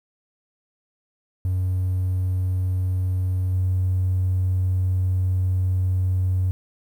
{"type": "tone with level steps", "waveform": "triangle", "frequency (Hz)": 92.5, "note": "F#2", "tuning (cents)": 0, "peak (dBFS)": [-17, -15], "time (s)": [1.45, 6.51], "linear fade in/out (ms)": 0, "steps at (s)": 3.52, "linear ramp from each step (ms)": 20, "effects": ["tanh soft clip ceiling -15 dBFS", "9-bit"]}